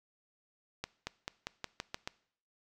accelerating click train, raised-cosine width 0.2 ms, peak -19 dBFS, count 8, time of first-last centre 0.84-2.075 s, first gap 230 ms, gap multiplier 0.91, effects noise-tail reverb RT60 0.6 s tail -21 dB re dry

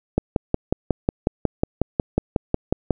click train, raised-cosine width 2 ms, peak -4 dBFS, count 16, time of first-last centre 0.18-2.907 s, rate 5.5 Hz, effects none

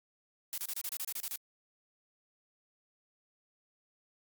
blue noise bursts, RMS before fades -37 dBFS, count 11, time 0.53-1.358 s, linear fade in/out 0 ms, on 48 ms, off 30 ms, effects Opus 48 kbps

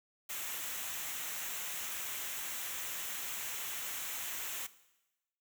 white noise with comb filter, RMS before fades -40 dBFS, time 0.29-4.67 s, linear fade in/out 10 ms, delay 0.21 ms, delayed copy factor -0.55, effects noise-tail reverb RT60 1.0 s tail -17 dB re dry

